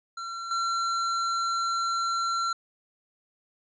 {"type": "tone with level steps", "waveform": "square", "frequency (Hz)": 1360, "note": "F6", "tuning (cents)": -46, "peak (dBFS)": [-34, -26], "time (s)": [0.17, 2.53], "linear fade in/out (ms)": 5, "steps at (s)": 0.51, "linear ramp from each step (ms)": 2, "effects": ["resampled to 16000 Hz"]}